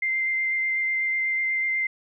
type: tone with vibrato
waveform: sine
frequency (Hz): 2088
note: C7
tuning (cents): -4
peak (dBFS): -22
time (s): 0.02-1.87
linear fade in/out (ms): 5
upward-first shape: sine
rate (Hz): 8.1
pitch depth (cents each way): 11
effects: none